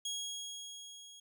25% pulse tone with level ramp, 3300 Hz, G#7, 12 cents flat, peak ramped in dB -32 to -49 dBFS, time 0.05-1.2 s, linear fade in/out 5 ms, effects none

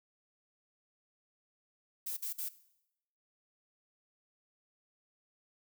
violet noise bursts, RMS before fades -38 dBFS, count 3, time 2.06-2.49 s, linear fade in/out 10 ms, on 110 ms, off 50 ms, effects noise-tail reverb RT60 0.8 s tail -17 dB re dry

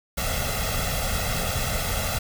pink noise with comb filter, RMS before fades -26 dBFS, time 0.17-2.19 s, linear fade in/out 10 ms, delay 1.5 ms, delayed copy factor +0.85, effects none

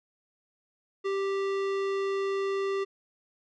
sine tone with tanh clipping, 392 Hz, G4, in tune, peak -29 dBFS, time 1.04-2.85 s, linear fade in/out 20 ms, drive 18 dB, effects none

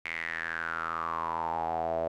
sawtooth tone with band-pass filter sweep, 82.41 Hz, E2, in tune, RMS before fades -33 dBFS, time 0.05-2.08 s, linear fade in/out 5 ms, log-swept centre 2200 to 610 Hz, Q 7.9, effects none

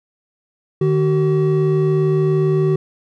triangle tone pair together, 152.3 / 379.5 Hz, D#3 / F#4, -37 / +44 cents, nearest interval octave + major third, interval 1581 cents, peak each -14 dBFS, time 0.81-2.76 s, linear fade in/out 5 ms, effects none

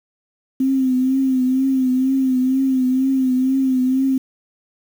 sine tone with vibrato, 261.1 Hz, C4, 3 cents flat, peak -14 dBFS, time 0.6-4.18 s, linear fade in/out 5 ms, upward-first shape triangle, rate 2.1 Hz, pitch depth 57 cents each way, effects 7-bit

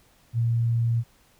sine tone, 116.54 Hz, A#2, in tune, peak -20 dBFS, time 0.33-1.04 s, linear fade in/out 50 ms, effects pink hiss -60 dBFS RMS until 1.39 s

